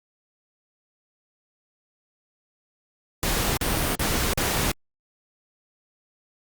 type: noise bursts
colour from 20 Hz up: pink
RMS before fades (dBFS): -24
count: 4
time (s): 3.23-4.716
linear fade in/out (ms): 0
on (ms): 340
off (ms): 42
effects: Opus 48 kbps